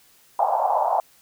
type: band-pass noise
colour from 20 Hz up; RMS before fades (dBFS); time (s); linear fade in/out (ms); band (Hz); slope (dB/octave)
white; -21; 0.39-1; 2; 650 to 900; 48
effects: white hiss -56 dBFS RMS until 1.21 s